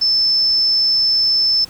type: tone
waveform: sine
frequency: 5274 Hz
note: E8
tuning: in tune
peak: -12 dBFS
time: 0.01-1.65 s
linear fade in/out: 10 ms
effects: pink hiss -42 dBFS RMS until 1.69 s